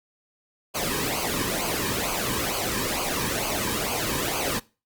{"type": "noise with flanger", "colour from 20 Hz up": "pink", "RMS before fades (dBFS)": -27, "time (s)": [0.74, 4.6], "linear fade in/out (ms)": 20, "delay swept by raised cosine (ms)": [0.54, 1.48], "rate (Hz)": 2.2, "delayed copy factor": -0.7, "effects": ["noise-tail reverb RT60 0.3 s tail -21 dB re dry", "Opus 48 kbps"]}